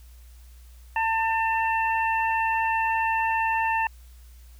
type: harmonic tone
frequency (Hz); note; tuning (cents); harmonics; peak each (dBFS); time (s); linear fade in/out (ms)
897; A5; +33; 1 / 2 / 3; -23 / -28 / -30; 0.96-3.87; 2
effects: added 60 Hz sine -45 dBFS peak until 4.59 s + white hiss -59 dBFS RMS until 4.59 s